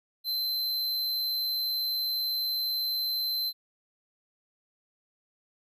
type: tone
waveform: square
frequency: 4086 Hz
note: C8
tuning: 42 cents flat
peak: -28 dBFS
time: 0.24-3.53 s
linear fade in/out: 50 ms
effects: none

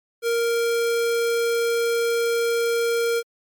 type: tone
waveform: square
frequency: 466.2 Hz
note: A#4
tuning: in tune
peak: -20 dBFS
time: 0.22-3.23 s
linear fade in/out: 50 ms
effects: MP3 96 kbps

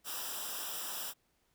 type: noise with comb filter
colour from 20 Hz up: white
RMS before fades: -40 dBFS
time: 0.04-1.14 s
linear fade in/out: 50 ms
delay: 0.46 ms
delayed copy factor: -0.8
effects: pink hiss -75 dBFS RMS until 1.54 s

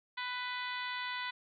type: harmonic tone with a mistuned harmonic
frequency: 496.1 Hz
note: B4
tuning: 8 cents sharp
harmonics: 2 / 3 / 4 / 5 / 6 / 7 / 8 / 9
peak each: -41 / -43 / -41 / -47 / -49 / -46 / -48 / -54 dBFS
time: 0.17-1.31 s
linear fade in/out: 10 ms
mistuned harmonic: 6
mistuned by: +27 cents
effects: none

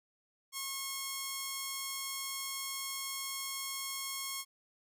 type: tone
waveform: 5% pulse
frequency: 1086 Hz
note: C#6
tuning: 36 cents flat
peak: -25 dBFS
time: 0.52-4.45 s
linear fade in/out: 50 ms
effects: none

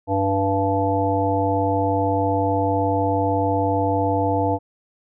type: harmonic tone with a mistuned harmonic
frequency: 98 Hz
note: G2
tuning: in tune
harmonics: 1 / 3 / 5 / 7 / 9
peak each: -24 / -24 / -24 / -24 / -24 dBFS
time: 0.07-4.59 s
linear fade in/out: 50 ms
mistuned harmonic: 9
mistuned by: -27 cents
effects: none

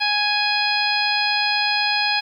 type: harmonic tone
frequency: 832 Hz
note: G#5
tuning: 3 cents sharp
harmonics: 1 / 2 / 3 / 4 / 5 / 6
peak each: -24 / -25 / -23 / -27 / -25 / -26 dBFS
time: 0-2.21 s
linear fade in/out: 20 ms
effects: 9-bit

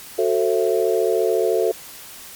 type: chord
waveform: sine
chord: F# half-diminished seventh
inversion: none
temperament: just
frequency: 370 / 444 / 532.8 / 666 Hz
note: F#4 / A4 / C5 / E5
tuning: 0 / +16 / +31 / +18 cents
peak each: -21 / -19 / -24 / -24 dBFS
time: 0.18-1.72 s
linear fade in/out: 10 ms
effects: white hiss -39 dBFS RMS until 2.35 s + MP3 96 kbps

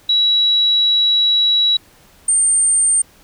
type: tone pair in turn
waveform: sine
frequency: 3900 / 8755 Hz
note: B7 / C#9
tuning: -23 / -23 cents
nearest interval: octave + major second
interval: 1400 cents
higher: second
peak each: -11 dBFS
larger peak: neither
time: 0.09-1.77 / 2.28-3.02 s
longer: first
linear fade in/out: 5 ms
effects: pink hiss -49 dBFS RMS until 3.23 s

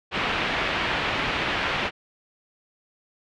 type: low-pass noise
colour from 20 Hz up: white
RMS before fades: -26 dBFS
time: 0.11-1.91 s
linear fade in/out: 50 ms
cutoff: 3000 Hz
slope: 24 dB/octave
effects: none

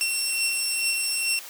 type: beating tone pair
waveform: 15% pulse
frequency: 2716 / 2718.3 Hz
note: F7 / F7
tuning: -49 / -47 cents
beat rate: 2.3 Hz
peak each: -24 / -17 dBFS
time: 0.01-1.39 s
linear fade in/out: 0 ms
effects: white hiss -41 dBFS RMS until 1.49 s + high-pass 400 Hz 12 dB/octave

